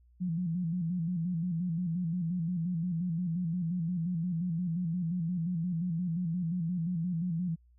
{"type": "tone with vibrato", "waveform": "sine", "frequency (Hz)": 172, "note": "F3", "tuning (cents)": -26, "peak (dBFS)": -29, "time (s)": [0.2, 7.56], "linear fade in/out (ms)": 20, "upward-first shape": "square", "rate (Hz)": 5.7, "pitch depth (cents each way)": 87, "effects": ["added 60 Hz sine -59 dBFS peak until 7.78 s"]}